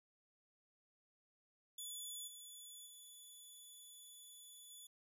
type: tone with level steps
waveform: 10% pulse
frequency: 3446 Hz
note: A7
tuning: 37 cents flat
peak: -38 / -45 / -48 / -46 dBFS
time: 1.78-4.87 s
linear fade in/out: 5 ms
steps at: 2.27 / 2.86 / 4.7 s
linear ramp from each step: 10 ms
effects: resampled to 32000 Hz + 13-bit